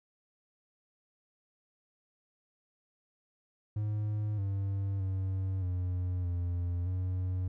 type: tone with pitch steps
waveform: triangle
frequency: 105.7 / 98.1 / 95 / 90.4 / 87.7 / 91.9 Hz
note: G#2 / G2 / F#2 / F#2 / F2 / F#2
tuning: +31 / +2 / +46 / -40 / +8 / -11 cents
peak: -28 dBFS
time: 3.76-7.48 s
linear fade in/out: 5 ms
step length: 620 ms
effects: none